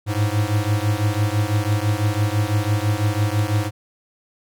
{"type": "beating tone pair", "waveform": "square", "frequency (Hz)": [102.3, 108.3], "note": ["G#2", "A2"], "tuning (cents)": [-26, -27], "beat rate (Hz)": 6, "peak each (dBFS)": [-21, -22], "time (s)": [0.06, 3.71], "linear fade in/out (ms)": 50, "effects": []}